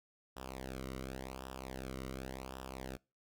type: tone with flanger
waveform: sawtooth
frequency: 65.41 Hz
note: C2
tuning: in tune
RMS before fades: -45 dBFS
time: 0.36-2.97 s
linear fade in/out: 10 ms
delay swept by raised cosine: 0.46 to 1.2 ms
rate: 0.9 Hz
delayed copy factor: -0.8
effects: noise-tail reverb RT60 0.3 s tail -25 dB re dry